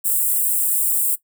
white high-pass noise, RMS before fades -19 dBFS, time 0.04-1.16 s, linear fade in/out 20 ms, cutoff 7700 Hz, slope 96 dB/octave, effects noise-tail reverb RT60 0.1 s tail -17 dB re dry

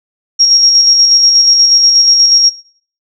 sine tone with tremolo, 5588 Hz, F8, in tune, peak -3 dBFS, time 0.39-2.5 s, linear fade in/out 20 ms, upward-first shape square, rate 8.3 Hz, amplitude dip 30%, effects noise-tail reverb RT60 0.5 s tail -19 dB re dry

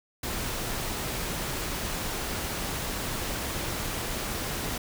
pink noise, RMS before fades -32 dBFS, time 0.23-4.78 s, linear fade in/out 5 ms, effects none

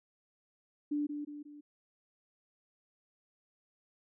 sine tone with echo, 293.7 Hz, D4, in tune, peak -30 dBFS, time 0.91-1.07 s, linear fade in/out 10 ms, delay 180 ms, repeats 3, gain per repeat -6 dB, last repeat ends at 1.61 s, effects none

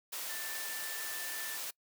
sine tone in noise, 1769 Hz, A6, 9 cents sharp, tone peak -44 dBFS, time 0.29-1.57 s, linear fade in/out 10 ms, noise white, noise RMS -40 dBFS, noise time 0.12-1.71 s, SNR -7 dB, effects noise-tail reverb RT60 0.1 s tail -24 dB re dry + high-pass 400 Hz 12 dB/octave

